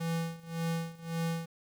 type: tone with tremolo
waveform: square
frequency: 165.7 Hz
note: E3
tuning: 9 cents sharp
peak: -30 dBFS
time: 0-1.46 s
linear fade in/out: 10 ms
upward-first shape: sine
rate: 1.8 Hz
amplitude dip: 90%
effects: 10-bit